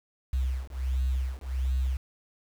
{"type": "beating tone pair", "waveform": "sine", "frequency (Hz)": [64.2, 65.6], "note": ["C2", "C2"], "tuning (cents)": [-32, 5], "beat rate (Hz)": 1.4, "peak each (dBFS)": -28, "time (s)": [0.33, 1.97], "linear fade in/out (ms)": 5, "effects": ["tanh soft clip ceiling -21 dBFS", "8-bit"]}